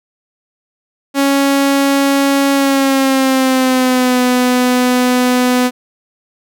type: tone with pitch glide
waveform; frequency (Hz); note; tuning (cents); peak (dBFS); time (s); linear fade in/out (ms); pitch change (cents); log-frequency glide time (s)
sawtooth; 277.2 to 249.8; C#4 to B3; 0 to +20; -6; 1.14-5.71; 50; -180; 2.53-4.21
effects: none